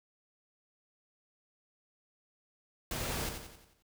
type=noise with echo; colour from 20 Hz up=pink; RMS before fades=-37 dBFS; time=2.91-3.29 s; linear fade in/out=2 ms; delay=89 ms; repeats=6; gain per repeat=-6 dB; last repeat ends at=3.824 s; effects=none